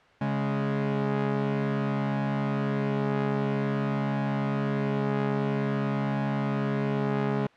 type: tone pair together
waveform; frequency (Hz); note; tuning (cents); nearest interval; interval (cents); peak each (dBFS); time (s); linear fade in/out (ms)
sawtooth; 138.7 / 207.8; C#3 / G#3; +1 / +1; perfect fifth; 700; -24; 0.21-7.47; 5
effects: white hiss -56 dBFS RMS until 7.56 s + low-pass 2000 Hz 12 dB/octave